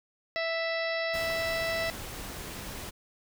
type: harmonic tone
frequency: 659.3 Hz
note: E5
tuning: in tune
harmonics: 1 / 2 / 3 / 4 / 5 / 6 / 7 / 8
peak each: -31 / -41 / -33 / -40 / -47 / -41 / -45 / -42 dBFS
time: 0.36-1.9 s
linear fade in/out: 0 ms
type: noise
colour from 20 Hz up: pink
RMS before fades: -40 dBFS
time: 1.13-2.91 s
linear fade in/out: 20 ms
effects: none